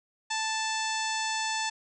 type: harmonic tone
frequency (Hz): 880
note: A5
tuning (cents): 0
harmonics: 1 / 2 / 3 / 4 / 5 / 6 / 7 / 8 / 9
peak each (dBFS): -32 / -35 / -37 / -38 / -39 / -40 / -40 / -41 / -42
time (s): 0.3-1.7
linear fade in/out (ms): 10
effects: none